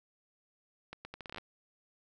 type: accelerating click train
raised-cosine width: 0.3 ms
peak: -27 dBFS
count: 11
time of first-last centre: 0.93-1.383 s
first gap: 120 ms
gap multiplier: 0.75
effects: none